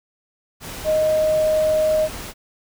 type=tone in noise; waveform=sine; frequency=622.3 Hz; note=D#5; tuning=in tune; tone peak=-15 dBFS; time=0.84-2.09 s; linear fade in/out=50 ms; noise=pink; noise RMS=-33 dBFS; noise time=0.6-2.34 s; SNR=+15 dB; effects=none